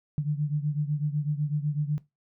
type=beating tone pair; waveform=sine; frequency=146.4 / 154.4 Hz; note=D3 / D#3; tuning=-5 / -13 cents; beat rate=8 Hz; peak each=-26 / -30 dBFS; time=0.18-1.98 s; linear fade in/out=0 ms; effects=noise-tail reverb RT60 0.2 s tail -18 dB re dry